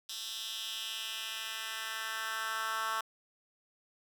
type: tone with high-pass filter sweep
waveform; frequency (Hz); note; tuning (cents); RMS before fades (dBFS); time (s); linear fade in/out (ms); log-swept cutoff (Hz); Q
10% pulse; 221.9; A3; +15; -38; 0.09-3.01; 5; 4100 to 1200; 2.4
effects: none